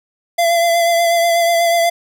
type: tone with vibrato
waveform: square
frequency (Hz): 680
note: F5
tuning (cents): -46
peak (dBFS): -12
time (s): 0.38-1.9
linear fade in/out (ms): 10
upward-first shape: triangle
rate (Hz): 8.2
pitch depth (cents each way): 30
effects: 9-bit